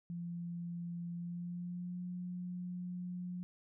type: tone with pitch glide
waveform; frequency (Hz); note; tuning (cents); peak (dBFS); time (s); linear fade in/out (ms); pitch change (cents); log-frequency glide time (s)
sine; 172.1 to 178.99; F3 to F3; -25 to +43; -39; 0.1-3.43; 0; +68; 1.14-2.01
effects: none